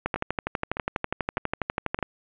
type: two click trains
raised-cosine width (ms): 0.5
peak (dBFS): -14 / -10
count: 4 / 25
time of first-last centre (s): 0.16-1.989 / 0.06-2.027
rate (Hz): 1.64 / 12.2
effects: resampled to 8000 Hz + 8-bit